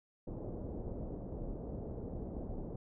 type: low-pass noise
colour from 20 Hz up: pink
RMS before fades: -42 dBFS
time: 0.27-2.76 s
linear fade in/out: 5 ms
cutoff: 600 Hz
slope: 24 dB/octave
effects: none